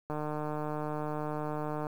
click train, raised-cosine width 1 ms, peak -22 dBFS, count 268, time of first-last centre 0.1-1.868 s, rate 151 Hz, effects 9-bit

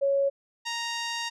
sine / 10% pulse tone pair in turn, 554.4 / 932.3 Hz, C#5 / A#5, 0 / 0 cents, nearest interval major sixth, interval 900 cents, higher second, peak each -21 dBFS, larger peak neither, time 0.01-0.3 / 0.65-1.3 s, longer second, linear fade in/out 20 ms, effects resampled to 24000 Hz

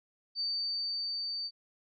sine tone with level ramp, 4593 Hz, D8, 39 cents flat, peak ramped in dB -30 to -34 dBFS, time 0.35-1.51 s, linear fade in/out 50 ms, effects none

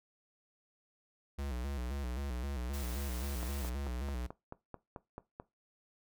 square tone with vibrato, 65.41 Hz, C2, in tune, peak -37 dBFS, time 1.38-4.27 s, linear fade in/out 10 ms, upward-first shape square, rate 3.8 Hz, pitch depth 120 cents each way
white noise, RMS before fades -48 dBFS, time 2.73-3.7 s, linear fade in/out 10 ms
click train, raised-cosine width 1 ms, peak -29 dBFS, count 10, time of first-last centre 3.43-5.399 s, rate 4.57 Hz
effects noise-tail reverb RT60 0.2 s tail -18 dB re dry

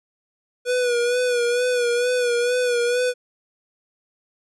square tone with vibrato, 488 Hz, B4, 21 cents flat, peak -19 dBFS, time 0.65-3.14 s, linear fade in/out 50 ms, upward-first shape sine, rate 2.2 Hz, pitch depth 44 cents each way, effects resampled to 24000 Hz

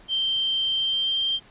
sine tone with pitch glide, 3136 to 3163 Hz, G7 to G7, 0 to +15 cents, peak -21 dBFS, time 0.08-1.4 s, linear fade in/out 50 ms, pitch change +15 cents, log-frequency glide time 0.75-1.2 s, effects pink hiss -52 dBFS RMS until 1.5 s + resampled to 8000 Hz

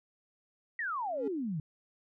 sine exponential sweep, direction down, 1963 to 144.2 Hz, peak -32 dBFS, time 0.79-1.6 s, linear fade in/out 2 ms
triangle tone with exponential growth, 277.8 Hz, C#4, 4 cents sharp, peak -29 dBFS, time 1.05-1.28 s, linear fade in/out 5 ms, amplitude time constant 50 ms
effects none

